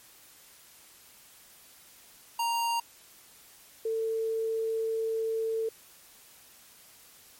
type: tone pair in turn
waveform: square / sine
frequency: 932.3 / 447.4 Hz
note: A#5 / A4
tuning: 0 / +29 cents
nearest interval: octave + minor second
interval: 1271 cents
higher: first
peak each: -27 / -27 dBFS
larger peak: neither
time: 2.39-2.8 / 3.85-5.69 s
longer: second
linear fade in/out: 5 ms
effects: white hiss -55 dBFS RMS until 7.39 s + MP3 64 kbps